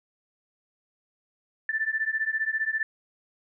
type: beating tone pair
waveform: sine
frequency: 1759 / 1774 Hz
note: A6 / A6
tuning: -1 / +14 cents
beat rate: 15 Hz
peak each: -28 dBFS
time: 1.69-2.83 s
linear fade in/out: 2 ms
effects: none